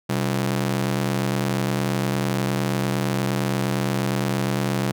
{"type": "ring-modulated tone", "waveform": "sawtooth", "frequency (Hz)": 159.7, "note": "D#3", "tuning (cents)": 45, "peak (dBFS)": -14, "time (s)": [0.09, 4.92], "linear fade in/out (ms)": 10, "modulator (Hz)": 34.3, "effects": []}